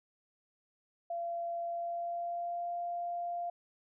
sine tone with pitch glide, 684 to 695.6 Hz, F5 to F5, -36 to -7 cents, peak -34 dBFS, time 1.1-3.5 s, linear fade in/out 5 ms, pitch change +29 cents, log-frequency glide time 1.61-2.72 s, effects none

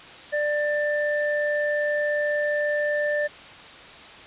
sine tone pair together, 592 / 1777.2 Hz, D5 / A6, +14 / +17 cents, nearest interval octave + perfect fifth, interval 1903 cents, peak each -23 / -26 dBFS, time 0.32-3.28 s, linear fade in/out 20 ms, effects white hiss -43 dBFS RMS until 4.26 s + resampled to 8000 Hz

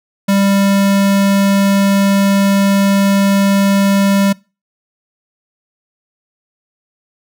square tone, 197.7 Hz, G3, 15 cents sharp, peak -10 dBFS, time 0.28-4.33 s, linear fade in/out 10 ms, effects noise-tail reverb RT60 0.3 s tail -24 dB re dry

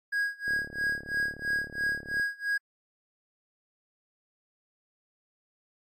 triangle tone with tremolo, 1645 Hz, G#6, 17 cents flat, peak -23 dBFS, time 0.12-2.58 s, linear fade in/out 10 ms, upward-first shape sine, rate 3 Hz, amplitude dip 95%
click train, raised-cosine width 2 ms, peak -31 dBFS, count 63, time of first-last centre 0.48-2.197 s, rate 36.1 Hz
effects AAC 64 kbps

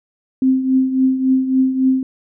sine tone with tremolo, 261.6 Hz, C4, in tune, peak -9 dBFS, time 0.42-2.03 s, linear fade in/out 2 ms, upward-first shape triangle, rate 3.6 Hz, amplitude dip 70%, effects none

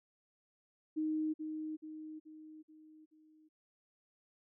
sine tone with echo, 311.1 Hz, D#4, in tune, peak -32 dBFS, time 0.96-1.34 s, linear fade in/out 20 ms, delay 430 ms, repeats 5, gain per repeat -6 dB, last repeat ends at 3.49 s, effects none

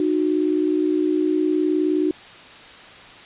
sine tone pair together, 307 / 366.4 Hz, D#4 / F#4, -23 / -17 cents, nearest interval minor third, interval 306 cents, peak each -19 / -21 dBFS, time 0-2.11 s, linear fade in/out 2 ms, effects white hiss -42 dBFS RMS until 3.25 s + resampled to 8000 Hz

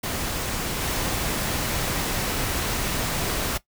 pink noise with level steps, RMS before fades -28 / -26 dBFS, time 0.03-3.58 s, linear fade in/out 10 ms, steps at 0.8 s, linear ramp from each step 10 ms, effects noise-tail reverb RT60 0.1 s tail -17 dB re dry

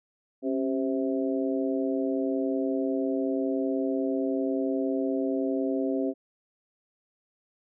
harmonic tone with a mistuned harmonic, 130.81 Hz, C3, in tune, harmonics 2 / 3 / 4 / 5, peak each -27 / -31 / -33 / -35 dBFS, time 0.42-6.14 s, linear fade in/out 50 ms, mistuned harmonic 2, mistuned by +64 cents, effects none

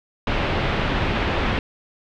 pink low-pass noise, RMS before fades -22 dBFS, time 0.27-1.59 s, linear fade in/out 2 ms, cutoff 3300 Hz, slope 24 dB/octave, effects none

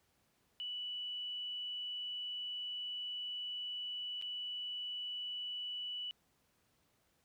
sine tone with dropouts, 2960 Hz, F#7, in tune, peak -39 dBFS, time 0.6-6.11 s, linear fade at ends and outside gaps 0 ms, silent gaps 4.214-4.223 s, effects pink hiss -75 dBFS RMS until 7.24 s + high-pass 60 Hz 12 dB/octave

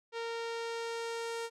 sawtooth tone with low-pass filter sweep, 461.6 Hz, A#4, 17 cents flat, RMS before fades -38 dBFS, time 0.12-1.5 s, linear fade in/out 50 ms, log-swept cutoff 4400 to 8700 Hz, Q 0.99, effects none

